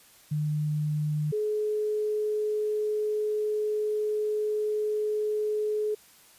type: tone pair in turn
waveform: sine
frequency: 150.8 / 424.6 Hz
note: D3 / G#4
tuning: +46 / +38 cents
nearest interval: octave + tritone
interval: 1792 cents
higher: second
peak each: -25 dBFS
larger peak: neither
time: 0.31-1.32 / 1.32-5.95 s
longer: second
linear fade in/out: 10 ms
effects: white hiss -56 dBFS RMS until 6.38 s + resampled to 32000 Hz